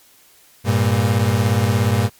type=beating tone pair; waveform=35% pulse; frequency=100 / 117 Hz; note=G2 / A#2; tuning=+35 / +7 cents; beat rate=17 Hz; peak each=-15 / -16 dBFS; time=0.64-2.1 s; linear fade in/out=50 ms; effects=white hiss -51 dBFS RMS until 2.19 s + MP3 96 kbps